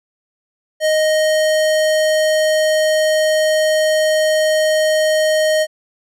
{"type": "tone", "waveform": "square", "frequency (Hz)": 622.3, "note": "D#5", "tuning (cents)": 0, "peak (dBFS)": -13, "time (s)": [0.8, 5.67], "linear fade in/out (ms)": 50, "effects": ["low-pass 11000 Hz 12 dB/octave"]}